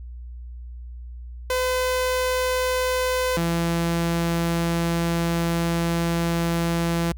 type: tone pair in turn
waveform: sawtooth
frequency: 508 / 168.69 Hz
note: B4 / E3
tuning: +49 / +40 cents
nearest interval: octave + perfect fifth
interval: 1909 cents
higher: first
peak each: -17 dBFS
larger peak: neither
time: 1.5-3.37 / 3.37-7.12 s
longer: second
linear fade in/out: 2 ms
effects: added 60 Hz sine -34 dBFS peak until 7.17 s